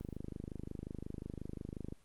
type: click train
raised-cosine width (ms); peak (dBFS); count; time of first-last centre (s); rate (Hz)
3; -29; 50; 0.01-1.924; 25.6
effects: pink hiss -69 dBFS RMS until 2.04 s + Opus 24 kbps